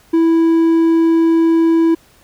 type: tone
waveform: triangle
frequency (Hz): 329.1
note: E4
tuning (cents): -3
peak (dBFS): -7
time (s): 0.13-1.95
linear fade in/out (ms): 10
effects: pink hiss -50 dBFS RMS until 2.23 s